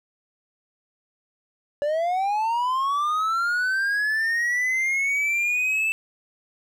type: linear sweep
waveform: triangle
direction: up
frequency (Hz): 570 to 2649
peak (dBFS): -19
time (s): 1.82-5.92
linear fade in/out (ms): 0
effects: none